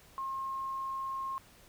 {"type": "tone", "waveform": "sine", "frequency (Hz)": 1071, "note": "C6", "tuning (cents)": 40, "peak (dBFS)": -34, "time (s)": [0.18, 1.38], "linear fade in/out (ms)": 0, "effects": ["pink hiss -59 dBFS RMS until 1.68 s"]}